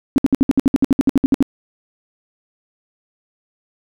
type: tone bursts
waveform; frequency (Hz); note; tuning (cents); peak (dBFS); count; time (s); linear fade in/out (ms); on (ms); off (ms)
sine; 270; C#4; -45; -8; 16; 0.16-1.426; 0; 21; 62
effects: none